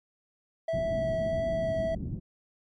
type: tone with vibrato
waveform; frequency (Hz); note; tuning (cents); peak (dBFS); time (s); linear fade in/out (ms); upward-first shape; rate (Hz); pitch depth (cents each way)
triangle; 654; E5; -14; -25; 0.68-1.95; 5; triangle; 1.6; 11
type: low-pass noise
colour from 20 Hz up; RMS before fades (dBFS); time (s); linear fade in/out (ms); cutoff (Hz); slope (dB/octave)
white; -35; 0.73-2.2; 10; 240; 24
effects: MP3 48 kbps